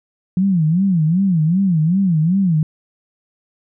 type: tone with vibrato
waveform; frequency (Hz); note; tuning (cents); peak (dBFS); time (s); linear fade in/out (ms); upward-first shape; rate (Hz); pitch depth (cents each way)
sine; 174.4; F3; -2; -12; 0.37-2.63; 2; sine; 2.6; 220
effects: none